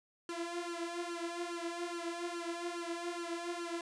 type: tone with flanger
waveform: sawtooth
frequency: 343 Hz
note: F4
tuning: 31 cents flat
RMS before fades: -40 dBFS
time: 0.29-3.81 s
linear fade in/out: 2 ms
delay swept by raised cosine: 0.67 to 4.17 ms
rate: 2.4 Hz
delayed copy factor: +0.85
effects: resampled to 22050 Hz